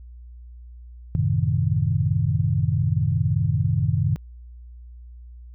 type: chord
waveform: sine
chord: F# diminished seventh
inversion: none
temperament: equal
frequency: 92.5 / 110 / 130.81 / 155.56 Hz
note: F#2 / A2 / C3 / Eb3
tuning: 0 / 0 / 0 / 0 cents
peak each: -24 dBFS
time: 1.15-4.16 s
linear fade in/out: 0 ms
effects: added 60 Hz sine -39 dBFS peak until 5.54 s